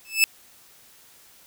sawtooth tone with exponential growth, 2621 Hz, E7, 11 cents flat, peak -8 dBFS, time 0.05-0.24 s, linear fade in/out 0 ms, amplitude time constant 41 ms, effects white hiss -53 dBFS RMS until 1.46 s

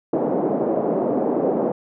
white band-pass noise, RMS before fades -21 dBFS, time 0.13-1.72 s, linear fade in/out 5 ms, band 200 to 610 Hz, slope 24 dB/octave, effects none

